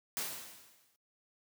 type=noise with exponential decay; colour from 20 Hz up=white; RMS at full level=-35 dBFS; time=0.17-0.96 s; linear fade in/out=0 ms; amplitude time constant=170 ms; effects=noise-tail reverb RT60 0.1 s tail -20 dB re dry + high-pass 100 Hz 12 dB/octave